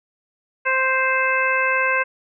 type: harmonic tone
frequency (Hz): 523.3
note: C5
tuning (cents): 0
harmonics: 1 / 2 / 3 / 4 / 5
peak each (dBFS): -25 / -23 / -21 / -24 / -24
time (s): 0.65-2.04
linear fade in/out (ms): 20
effects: none